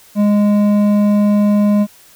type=tone with hard clipping; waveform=sine; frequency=206.5 Hz; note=G#3; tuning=10 cents flat; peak=-11 dBFS; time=0.15-1.87 s; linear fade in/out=50 ms; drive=8 dB; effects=white hiss -45 dBFS RMS until 2.15 s